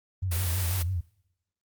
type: tone with vibrato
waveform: sine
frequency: 88.8 Hz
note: F2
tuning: 29 cents sharp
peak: -26 dBFS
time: 0.22-1.01 s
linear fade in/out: 10 ms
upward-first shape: triangle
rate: 6.1 Hz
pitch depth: 140 cents each way
type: noise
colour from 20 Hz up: white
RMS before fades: -33 dBFS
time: 0.31-0.83 s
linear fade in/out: 10 ms
effects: noise-tail reverb RT60 0.8 s tail -22 dB re dry + Opus 32 kbps